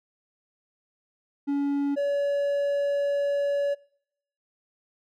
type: tone pair in turn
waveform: triangle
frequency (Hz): 282.9 / 568.1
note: C#4 / C#5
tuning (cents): +35 / +42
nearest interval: octave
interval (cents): 1207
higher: second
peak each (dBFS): -21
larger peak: neither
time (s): 1.47-1.96 / 1.96-3.75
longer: second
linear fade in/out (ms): 20
effects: noise-tail reverb RT60 0.7 s tail -24 dB re dry